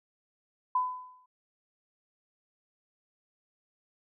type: tone with exponential decay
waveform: sine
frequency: 1006 Hz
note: B5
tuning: 32 cents sharp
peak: -22 dBFS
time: 0.75-1.26 s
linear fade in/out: 5 ms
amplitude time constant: 110 ms
effects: none